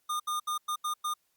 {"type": "tone bursts at uneven times", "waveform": "square", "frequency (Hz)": 1215, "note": "D#6", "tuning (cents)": -42, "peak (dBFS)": -30, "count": 6, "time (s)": [[0.09, 0.2], [0.27, 0.4], [0.47, 0.58], [0.68, 0.76], [0.84, 0.94], [1.04, 1.14]], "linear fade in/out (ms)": 10, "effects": ["white hiss -74 dBFS RMS until 1.36 s", "Opus 48 kbps"]}